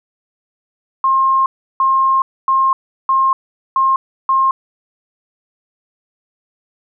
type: tone bursts at uneven times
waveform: sine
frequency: 1066 Hz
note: C6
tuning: 32 cents sharp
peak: -10 dBFS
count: 6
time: 1.04-1.46 / 1.8-2.22 / 2.48-2.73 / 3.09-3.33 / 3.76-3.96 / 4.29-4.51 s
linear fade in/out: 2 ms
effects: none